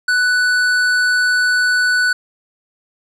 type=tone with hard clipping; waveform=triangle; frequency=1487 Hz; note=F#6; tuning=8 cents sharp; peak=-14 dBFS; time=0.08-2.13 s; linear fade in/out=5 ms; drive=14 dB; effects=none